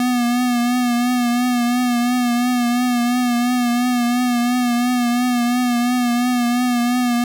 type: tone with vibrato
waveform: square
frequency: 244 Hz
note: B3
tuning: 21 cents flat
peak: -16 dBFS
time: 0-7.24 s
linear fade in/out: 2 ms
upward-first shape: triangle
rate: 2.9 Hz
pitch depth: 48 cents each way
effects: none